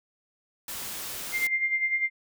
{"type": "noise", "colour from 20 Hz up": "white", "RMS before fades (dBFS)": -36, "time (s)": [0.68, 1.47], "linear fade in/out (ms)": 2}
{"type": "tone with tremolo", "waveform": "sine", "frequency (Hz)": 2101, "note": "C7", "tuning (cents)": 7, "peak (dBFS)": -21, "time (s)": [1.32, 2.1], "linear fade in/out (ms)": 50, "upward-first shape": "sine", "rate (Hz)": 10, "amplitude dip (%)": 65}
{"effects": []}